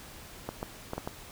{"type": "clicks", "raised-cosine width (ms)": 1, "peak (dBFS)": -19, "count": 5, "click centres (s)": [0.49, 0.629, 0.934, 0.98, 1.075], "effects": ["pink hiss -48 dBFS RMS until 1.31 s"]}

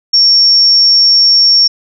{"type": "tone", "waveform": "sine", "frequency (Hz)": 5490, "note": "F8", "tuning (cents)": -31, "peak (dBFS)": -4, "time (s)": [0.13, 1.68], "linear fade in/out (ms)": 10, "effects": []}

